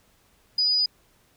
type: tone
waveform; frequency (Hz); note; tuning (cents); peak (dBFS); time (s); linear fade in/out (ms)
sine; 4946; D#8; -11; -19; 0.58-0.86; 5
effects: pink hiss -62 dBFS RMS until 1.36 s